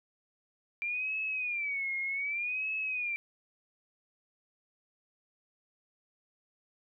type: tone with vibrato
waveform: sine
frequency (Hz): 2357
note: D7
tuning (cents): +6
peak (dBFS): -31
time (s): 0.82-3.16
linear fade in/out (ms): 0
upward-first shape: sine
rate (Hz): 0.65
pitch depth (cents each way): 160
effects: none